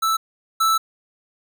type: tone pair in turn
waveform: square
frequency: 1318.5 / 1318.5 Hz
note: E6 / E6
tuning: 0 / 0 cents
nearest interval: unison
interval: 0 cents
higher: neither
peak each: -18 / -16 dBFS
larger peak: second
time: 0.02-0.17 / 0.6-0.78 s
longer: second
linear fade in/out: 10 ms
effects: none